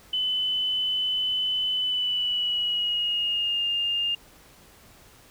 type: tone with pitch glide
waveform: sine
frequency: 3016 to 2814 Hz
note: F#7 to F7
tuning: +32 to +12 cents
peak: -23 dBFS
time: 0.13-4.15 s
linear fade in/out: 5 ms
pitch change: -120 cents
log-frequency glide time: 1.73-3.65 s
effects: pink hiss -53 dBFS RMS until 5.3 s